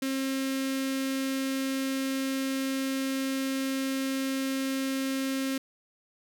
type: tone with notch filter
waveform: sawtooth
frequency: 267.8 Hz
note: C4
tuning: 40 cents sharp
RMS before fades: -30 dBFS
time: 0.02-5.58 s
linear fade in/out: 5 ms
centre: 840 Hz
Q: 0.78
effects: none